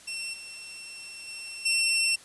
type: tone with level steps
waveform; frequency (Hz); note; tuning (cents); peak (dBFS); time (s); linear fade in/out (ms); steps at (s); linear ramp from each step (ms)
20% pulse; 2706; E7; +45; -28 / -36 / -33 / -18; 0.07-2.16; 10; 0.33 / 1.27 / 1.65; 10
effects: white hiss -51 dBFS RMS until 2.24 s + resampled to 24000 Hz